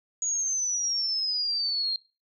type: exponential sweep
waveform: sine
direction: down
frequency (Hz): 6780 to 4186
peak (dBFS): -25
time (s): 0.22-1.96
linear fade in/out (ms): 2
effects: noise-tail reverb RT60 0.3 s tail -20 dB re dry